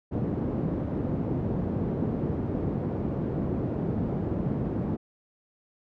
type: band-pass noise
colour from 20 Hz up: pink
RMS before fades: -29 dBFS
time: 0.11-4.97 s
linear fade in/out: 20 ms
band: 110 to 360 Hz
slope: 12 dB/octave
effects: none

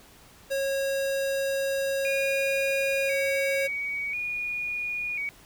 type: tone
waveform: square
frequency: 546 Hz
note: C#5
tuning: 26 cents flat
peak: -26 dBFS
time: 0.5-3.68 s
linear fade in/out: 20 ms
type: tone with vibrato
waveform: sine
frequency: 2349 Hz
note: D7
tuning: in tune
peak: -28 dBFS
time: 2.05-5.29 s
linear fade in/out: 0 ms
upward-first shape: square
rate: 0.48 Hz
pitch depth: 70 cents each way
effects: pink hiss -53 dBFS RMS until 5.45 s

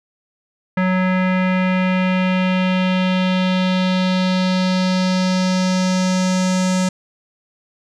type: tone with low-pass filter sweep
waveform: square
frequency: 185 Hz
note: F#3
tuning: in tune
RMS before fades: -17 dBFS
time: 0.77-6.89 s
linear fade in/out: 5 ms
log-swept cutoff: 1900 to 7300 Hz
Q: 2.4
effects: none

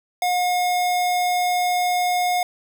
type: tone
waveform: square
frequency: 719 Hz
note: F#5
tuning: 50 cents flat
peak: -19 dBFS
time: 0.22-2.43 s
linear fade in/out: 2 ms
effects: none

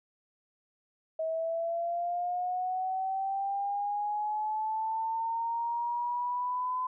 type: linear sweep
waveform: sine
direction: up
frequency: 639 to 1017 Hz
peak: -29 dBFS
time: 1.19-6.87 s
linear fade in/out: 5 ms
effects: none

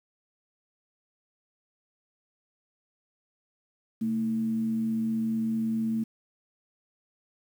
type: tone with frequency modulation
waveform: sine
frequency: 223.7 Hz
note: A3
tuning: 29 cents sharp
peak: -25 dBFS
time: 4.01-6.04 s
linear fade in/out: 10 ms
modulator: 95.6 Hz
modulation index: 0.25
effects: 9-bit

